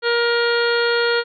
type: harmonic tone with a mistuned harmonic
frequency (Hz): 472.2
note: A#4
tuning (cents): +22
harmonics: 1 / 2 / 3 / 4 / 5 / 6 / 7 / 8 / 9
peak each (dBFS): -18 / -28 / -21 / -27 / -33 / -33 / -30 / -35 / -27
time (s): 0.02-1.24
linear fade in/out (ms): 50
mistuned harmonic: 8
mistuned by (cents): -34
effects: none